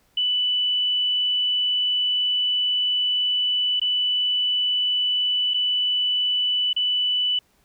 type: tone with dropouts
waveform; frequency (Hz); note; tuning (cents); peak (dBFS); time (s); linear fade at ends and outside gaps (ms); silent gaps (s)
sine; 2979; F#7; +11; -19; 0.17-7.39; 5; 3.798-3.815 / 5.537-5.542 / 6.731-6.763
effects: pink hiss -63 dBFS RMS until 7.64 s